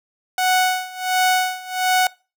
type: tone with tremolo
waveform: sawtooth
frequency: 740 Hz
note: F#5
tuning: in tune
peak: -10 dBFS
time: 0.38-2.07 s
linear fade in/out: 2 ms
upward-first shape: sine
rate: 1.4 Hz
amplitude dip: 90%
effects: noise-tail reverb RT60 0.3 s tail -22 dB re dry